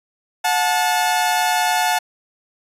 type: tone pair together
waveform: sawtooth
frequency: 725 / 872 Hz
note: F#5 / A5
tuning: -35 / -16 cents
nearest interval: minor third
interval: 319 cents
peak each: -15 dBFS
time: 0.44-1.99 s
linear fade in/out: 10 ms
effects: resampled to 32000 Hz